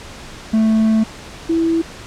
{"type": "tone pair in turn", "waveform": ["triangle", "sine"], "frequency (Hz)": [220, 329.6], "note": ["A3", "E4"], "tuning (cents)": [0, 0], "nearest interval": "perfect fifth", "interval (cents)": 700, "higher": "second", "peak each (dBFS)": [-9, -13], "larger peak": "first", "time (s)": [[0.53, 1.04], [1.49, 1.82]], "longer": "first", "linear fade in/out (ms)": 10, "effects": ["pink hiss -35 dBFS RMS until 2.06 s", "low-pass 7000 Hz 12 dB/octave"]}